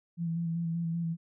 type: tone with vibrato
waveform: sine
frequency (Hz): 167.3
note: E3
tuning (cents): +26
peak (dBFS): -29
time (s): 0.17-1.17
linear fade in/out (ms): 50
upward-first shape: square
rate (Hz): 5.2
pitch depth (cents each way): 22
effects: none